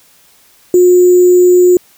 sine tone with sample-and-hold, 359.2 Hz, F4, 49 cents sharp, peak -3 dBFS, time 0.74-1.77 s, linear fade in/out 2 ms, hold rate 7350 Hz, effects white hiss -47 dBFS RMS until 1.97 s

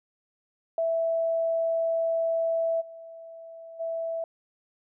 sine tone with level steps, 659.3 Hz, E5, in tune, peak -23 / -41 / -28 dBFS, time 0.78-4.24 s, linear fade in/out 2 ms, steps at 2.8 / 3.79 s, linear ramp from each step 20 ms, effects none

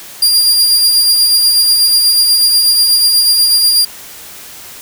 sawtooth tone with tremolo, 4796 Hz, D8, 36 cents sharp, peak -3 dBFS, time 0.22-3.85 s, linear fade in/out 5 ms, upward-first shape sine, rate 8.2 Hz, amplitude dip 30%, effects white hiss -32 dBFS RMS until 4.81 s

